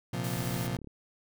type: chord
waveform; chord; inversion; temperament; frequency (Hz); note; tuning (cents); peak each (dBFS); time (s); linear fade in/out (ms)
35% pulse; Bb suspended second; none; just; 116.54 / 131.11 / 174.81; Bb2 / C3 / F3; 0 / +4 / +2; -34; 0.13-0.77; 5
type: noise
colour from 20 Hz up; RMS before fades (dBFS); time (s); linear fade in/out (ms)
white; -42; 0.24-0.67; 0
type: click train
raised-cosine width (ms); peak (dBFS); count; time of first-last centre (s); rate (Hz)
3; -32; 19; 0.37-0.873; 35.8
effects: none